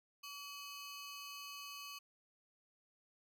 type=ring-modulated tone; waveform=20% pulse; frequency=1846 Hz; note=A#6; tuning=17 cents flat; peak=-39 dBFS; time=0.23-1.99 s; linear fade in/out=10 ms; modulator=705 Hz; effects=none